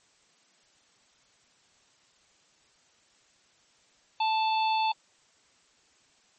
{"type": "harmonic tone", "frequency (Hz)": 880, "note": "A5", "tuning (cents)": 0, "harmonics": [1, 3, 4, 5], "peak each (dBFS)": [-24, -34, -36, -38], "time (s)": [4.2, 4.92], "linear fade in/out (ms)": 5, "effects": ["white hiss -64 dBFS RMS until 6.38 s", "MP3 32 kbps"]}